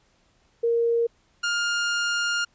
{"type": "tone pair in turn", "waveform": ["sine", "sawtooth"], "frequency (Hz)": [466.2, 1410], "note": ["A#4", "F6"], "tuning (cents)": [0, 16], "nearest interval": "octave + perfect fifth", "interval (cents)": 1916, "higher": "second", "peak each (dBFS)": -19, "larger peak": "neither", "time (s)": [[0.63, 1.07], [1.43, 2.45]], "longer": "second", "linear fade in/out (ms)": 10, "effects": ["pink hiss -64 dBFS RMS until 2.54 s", "resampled to 16000 Hz"]}